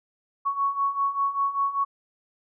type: beating tone pair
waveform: sine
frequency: 1108.7 / 1113.8 Hz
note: C#6 / C#6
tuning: 0 / +8 cents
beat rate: 5.1 Hz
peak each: -28 / -24 dBFS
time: 0.45-1.85 s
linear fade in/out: 20 ms
effects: none